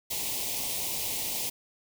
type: band-stop noise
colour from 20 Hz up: white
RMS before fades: -32 dBFS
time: 0.1-1.5 s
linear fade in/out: 10 ms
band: 1000 to 2100 Hz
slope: 48 dB/octave
effects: none